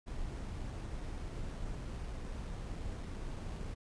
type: noise with sample-and-hold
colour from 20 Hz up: brown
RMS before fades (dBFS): -41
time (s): 0.06-3.75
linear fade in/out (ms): 20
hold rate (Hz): 7350
effects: resampled to 22050 Hz